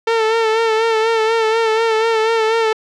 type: tone with vibrato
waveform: sawtooth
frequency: 447.6 Hz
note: A4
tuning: 30 cents sharp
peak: -9 dBFS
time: 0.07-2.73 s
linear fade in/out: 5 ms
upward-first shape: sine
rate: 4.1 Hz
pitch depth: 43 cents each way
effects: low-pass 4000 Hz 12 dB/octave